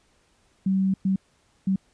sine tone bursts at uneven times, 191.5 Hz, G3, 40 cents flat, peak -19 dBFS, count 3, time 0.66-0.94 / 1.05-1.16 / 1.67-1.76 s, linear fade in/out 5 ms, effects pink hiss -64 dBFS RMS until 1.93 s + resampled to 22050 Hz

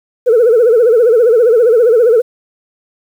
sine tone with vibrato, 466.2 Hz, A#4, in tune, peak -4 dBFS, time 0.26-2.22 s, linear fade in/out 20 ms, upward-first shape sine, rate 15 Hz, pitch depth 130 cents each way, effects tanh soft clip ceiling -2 dBFS + 7-bit

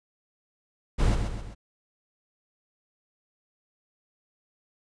brown noise with echo, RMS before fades -22 dBFS, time 0.98-1.16 s, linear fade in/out 20 ms, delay 130 ms, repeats 3, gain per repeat -6 dB, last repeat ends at 1.55 s, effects resampled to 22050 Hz

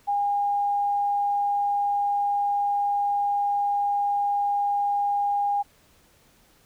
sine tone, 812 Hz, G#5, 39 cents flat, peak -21 dBFS, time 0.07-5.63 s, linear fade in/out 20 ms, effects pink hiss -59 dBFS RMS until 6.65 s

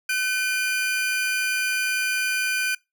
40% pulse tone pair together, 1520.7 / 2414 Hz, F#6 / D7, +47 / +47 cents, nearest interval minor sixth, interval 800 cents, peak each -24 dBFS, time 0.09-2.75 s, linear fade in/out 5 ms, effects noise-tail reverb RT60 0.2 s tail -23 dB re dry

